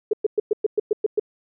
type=tone bursts; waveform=sine; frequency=424.1 Hz; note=G#4; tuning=36 cents sharp; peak=-15 dBFS; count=9; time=0.11-1.197 s; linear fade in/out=5 ms; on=23 ms; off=110 ms; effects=none